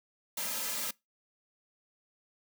white noise with comb filter, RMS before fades -35 dBFS, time 0.37-0.91 s, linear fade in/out 5 ms, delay 2.7 ms, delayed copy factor -0.95, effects noise-tail reverb RT60 0.2 s tail -23 dB re dry + high-pass 200 Hz 12 dB/octave

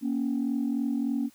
sine tone pair together, 236.1 / 279.5 Hz, A#3 / C#4, +22 / +14 cents, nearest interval minor third, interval 292 cents, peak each -27 dBFS, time 0.01-1.3 s, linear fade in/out 50 ms, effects tanh soft clip ceiling -20 dBFS + white hiss -60 dBFS RMS until 1.34 s

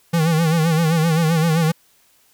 square tone with vibrato, 162.5 Hz, E3, 24 cents flat, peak -15 dBFS, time 0.13-1.72 s, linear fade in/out 10 ms, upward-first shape sine, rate 7.7 Hz, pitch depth 82 cents each way, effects white hiss -57 dBFS RMS until 2.33 s

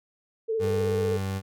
sine tone with vibrato, 444.5 Hz, A4, 18 cents sharp, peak -24 dBFS, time 0.48-1.18 s, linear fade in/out 20 ms, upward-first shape sine, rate 16 Hz, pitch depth 40 cents each way
30% pulse tone with pitch glide, 98 to 96.48 Hz, G2 to G2, 0 to -27 cents, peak -25 dBFS, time 0.59-1.42 s, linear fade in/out 50 ms, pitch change -27 cents, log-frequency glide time 1.03-1.2 s
effects none

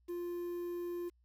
triangle tone with quantisation, 349.2 Hz, F4, in tune, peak -35 dBFS, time 0.08-1.1 s, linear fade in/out 20 ms, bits 10, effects added 60 Hz sine -67 dBFS peak until 1.24 s

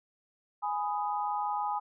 sine chord, G# minor, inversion none, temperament just, 830.6 / 996.7 / 1245.9 Hz, G#5 / B5 / D#6, 0 / +16 / +2 cents, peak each -31 / -35 / -37 dBFS, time 0.62-1.8 s, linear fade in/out 20 ms, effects none

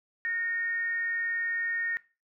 sine tone with frequency modulation, 1841 Hz, A#6, 22 cents flat, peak -28 dBFS, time 0.25-1.97 s, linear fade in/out 0 ms, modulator 401 Hz, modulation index 0.27, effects noise-tail reverb RT60 0.3 s tail -18 dB re dry

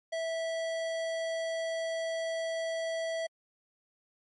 sine tone with hard clipping, 655 Hz, E5, 11 cents flat, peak -33 dBFS, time 0.12-3.27 s, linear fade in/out 10 ms, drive 17 dB, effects MP3 48 kbps

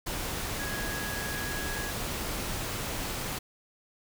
sine tone in noise, 1661.2 Hz, G#6, in tune, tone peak -37 dBFS, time 0.59-1.91 s, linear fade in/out 10 ms, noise pink, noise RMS -34 dBFS, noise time 0.06-3.39 s, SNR -6 dB, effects none

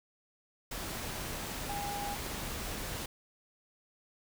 sine tone in noise, 813 Hz, G#5, 37 cents flat, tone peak -37 dBFS, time 1.69-2.15 s, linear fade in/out 5 ms, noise pink, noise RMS -39 dBFS, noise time 0.71-3.06 s, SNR -1 dB, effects none

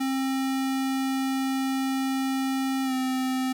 square tone with pitch glide, 266.4 to 259.3 Hz, C4 to C4, +31 to -15 cents, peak -25 dBFS, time 0-3.53 s, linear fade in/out 10 ms, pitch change -46 cents, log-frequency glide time 2.84-2.93 s, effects 9-bit

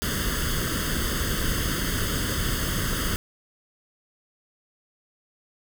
pink noise with comb filter, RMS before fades -26 dBFS, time 0.02-3.16 s, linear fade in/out 0 ms, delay 0.62 ms, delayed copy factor +0.85, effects none

